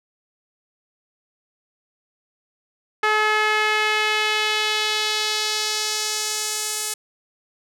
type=tone with band-pass filter sweep; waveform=sawtooth; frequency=428.2 Hz; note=A4; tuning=47 cents flat; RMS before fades=-22 dBFS; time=3.03-6.94 s; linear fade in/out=5 ms; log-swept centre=1600 to 8700 Hz; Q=1.4; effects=none